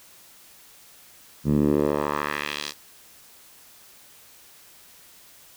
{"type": "tone with band-pass filter sweep", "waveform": "10% pulse", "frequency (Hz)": 73.42, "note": "D2", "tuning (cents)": 0, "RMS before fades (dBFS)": -24, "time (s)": [1.44, 2.74], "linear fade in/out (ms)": 50, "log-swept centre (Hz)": [160, 5300], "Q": 1.5, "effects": ["white hiss -51 dBFS RMS until 5.56 s"]}